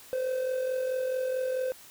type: tone with amplitude modulation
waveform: triangle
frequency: 515 Hz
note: C5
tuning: 28 cents flat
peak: -23 dBFS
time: 0.13-1.72 s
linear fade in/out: 0 ms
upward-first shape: sine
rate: 44.6 Hz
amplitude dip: 50%
effects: white hiss -51 dBFS RMS until 1.9 s